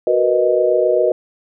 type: chord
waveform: sine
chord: B major seventh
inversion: second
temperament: equal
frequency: 370 / 466.2 / 493.9 / 622.3 Hz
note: F#4 / A#4 / B4 / D#5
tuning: 0 / 0 / 0 / 0 cents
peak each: -18 / -20 / -17 / -16 dBFS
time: 0.07-1.12 s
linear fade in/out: 2 ms
effects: none